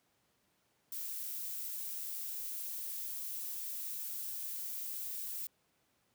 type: noise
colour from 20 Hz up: violet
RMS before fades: -41 dBFS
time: 0.92-5.47 s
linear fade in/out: 2 ms
effects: pink hiss -75 dBFS RMS until 6.14 s + high-pass 100 Hz 12 dB/octave